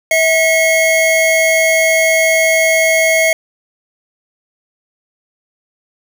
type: tone pair together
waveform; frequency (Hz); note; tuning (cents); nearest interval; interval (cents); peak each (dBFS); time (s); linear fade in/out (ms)
square; 647.5 / 2173; E5 / C#7; -31 / -35; octave + major sixth; 2096; -13; 0.11-3.33; 2
effects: none